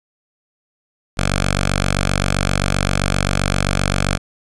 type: tone with notch filter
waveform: 5% pulse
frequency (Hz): 47.64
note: G1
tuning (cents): -49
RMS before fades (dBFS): -18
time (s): 1.17-4.18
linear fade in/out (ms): 20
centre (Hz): 360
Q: 0.61
effects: resampled to 24000 Hz